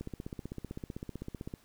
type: click train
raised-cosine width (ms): 3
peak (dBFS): -26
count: 25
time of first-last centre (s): 0.01-1.539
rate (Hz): 15.7
effects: pink hiss -64 dBFS RMS until 1.64 s